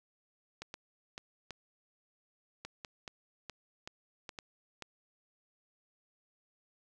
clicks, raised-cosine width 0.2 ms, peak -25 dBFS, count 12, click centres 0.62 / 0.741 / 1.179 / 1.507 / 2.65 / 2.848 / 3.078 / 3.497 / 3.875 / 4.292 / 4.388 / 4.823 s, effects none

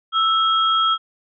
sine tone pair together, 1318.5 / 3268 Hz, E6 / G#7, 0 / -29 cents, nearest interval octave + major third, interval 1571 cents, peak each -16 / -20 dBFS, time 0.12-0.98 s, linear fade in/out 50 ms, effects none

